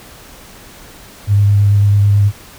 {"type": "tone with vibrato", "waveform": "sine", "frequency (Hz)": 101.6, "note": "G#2", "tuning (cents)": -38, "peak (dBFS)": -7, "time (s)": [1.27, 2.32], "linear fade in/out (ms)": 50, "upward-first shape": "sine", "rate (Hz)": 9.1, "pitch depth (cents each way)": 16, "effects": ["pink hiss -38 dBFS RMS until 2.58 s"]}